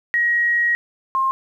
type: tone pair in turn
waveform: sine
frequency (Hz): 1895 / 1063.5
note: A#6 / C6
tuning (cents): +28 / +28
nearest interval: minor seventh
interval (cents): 1000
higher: first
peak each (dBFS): -15 / -16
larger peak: first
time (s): 0.14-0.75 / 1.15-1.31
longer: first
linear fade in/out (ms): 0
effects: 9-bit